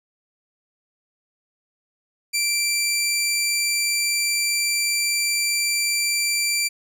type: tone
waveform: 15% pulse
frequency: 2349 Hz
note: D7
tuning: in tune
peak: -13 dBFS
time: 2.33-6.69 s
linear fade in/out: 20 ms
effects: none